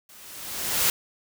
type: noise with level ramp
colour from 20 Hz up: white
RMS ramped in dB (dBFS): -50 to -20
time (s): 0.09-0.9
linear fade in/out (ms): 2
effects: none